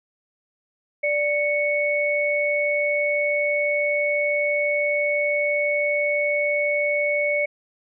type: tone pair together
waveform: sine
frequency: 587.2 / 2217 Hz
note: D5 / C#7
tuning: 0 / 0 cents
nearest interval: octave + major seventh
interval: 2300 cents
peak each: -22 dBFS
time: 1.03-7.46 s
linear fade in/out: 10 ms
effects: none